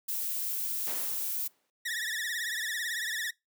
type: noise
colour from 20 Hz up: violet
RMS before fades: -33 dBFS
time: 0.08-1.48 s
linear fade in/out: 10 ms
type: noise with exponential decay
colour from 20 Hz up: pink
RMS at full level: -38 dBFS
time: 0.87-1.7 s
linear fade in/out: 1 ms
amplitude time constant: 180 ms
type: tone with vibrato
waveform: sawtooth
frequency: 1815 Hz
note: A#6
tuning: 47 cents flat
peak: -28 dBFS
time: 1.85-3.31 s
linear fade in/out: 10 ms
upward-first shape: triangle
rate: 18 Hz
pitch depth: 140 cents each way
effects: noise-tail reverb RT60 0.2 s tail -24 dB re dry + high-pass 300 Hz 12 dB/octave